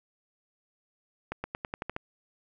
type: accelerating click train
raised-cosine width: 0.5 ms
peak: -18 dBFS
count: 8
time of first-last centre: 1.32-1.964 s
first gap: 120 ms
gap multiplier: 0.91
effects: none